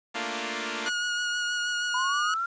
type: chord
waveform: 5% pulse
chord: Bb major seventh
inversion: third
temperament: equal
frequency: 220 / 233.1 / 293.7 / 349.2 Hz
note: A3 / Bb3 / D4 / F4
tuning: 0 / 0 / 0 / 0 cents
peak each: -26 / -23 / -25 / -24 dBFS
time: 0.14-0.9 s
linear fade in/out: 20 ms
type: tone with vibrato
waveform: sawtooth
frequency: 1446 Hz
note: F#6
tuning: 40 cents flat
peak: -23 dBFS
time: 0.86-2.34 s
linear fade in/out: 2 ms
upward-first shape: sine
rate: 6.3 Hz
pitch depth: 14 cents each way
type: linear sweep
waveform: sine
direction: up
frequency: 987.8 to 1396.9 Hz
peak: -26 dBFS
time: 1.94-2.46 s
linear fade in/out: 5 ms
effects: resampled to 16000 Hz + 9-bit